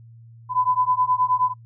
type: beating tone pair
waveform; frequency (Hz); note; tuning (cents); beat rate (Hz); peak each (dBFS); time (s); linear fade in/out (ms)
sine; 1000 / 1009.5; B5 / B5; +21 / +38; 9.5; -21 / -21; 0.49-1.54; 50
effects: noise-tail reverb RT60 0.1 s tail -24 dB re dry + added 115 Hz sine -43 dBFS peak until 1.65 s